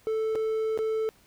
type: tone with dropouts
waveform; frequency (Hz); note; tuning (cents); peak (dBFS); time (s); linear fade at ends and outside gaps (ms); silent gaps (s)
triangle; 440; A4; 0; -23; 0.07-1.09; 0; 0.352-0.356 / 0.776-0.789
effects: pink hiss -60 dBFS RMS until 1.26 s